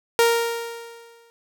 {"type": "tone with exponential decay", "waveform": "sawtooth", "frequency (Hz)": 465.5, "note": "A#4", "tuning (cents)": -2, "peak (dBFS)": -9, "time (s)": [0.19, 1.3], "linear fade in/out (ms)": 0, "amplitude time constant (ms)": 240, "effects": []}